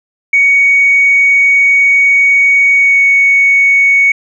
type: tone with pitch glide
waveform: sine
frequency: 2238 to 2225 Hz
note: C#7 to C#7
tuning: +16 to +6 cents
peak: -4 dBFS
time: 0.33-4.12 s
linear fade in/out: 5 ms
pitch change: -10 cents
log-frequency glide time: 2.75-3.01 s
effects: tanh soft clip ceiling 0 dBFS